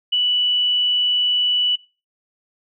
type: tone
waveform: sine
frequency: 2960 Hz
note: F#7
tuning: in tune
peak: -15 dBFS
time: 0.12-1.76 s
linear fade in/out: 10 ms
effects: noise-tail reverb RT60 0.3 s tail -20 dB re dry